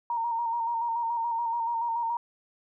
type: tone with vibrato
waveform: sine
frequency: 930 Hz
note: A#5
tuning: 4 cents flat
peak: -26 dBFS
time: 0.1-2.17 s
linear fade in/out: 2 ms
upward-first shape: square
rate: 7 Hz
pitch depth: 31 cents each way
effects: none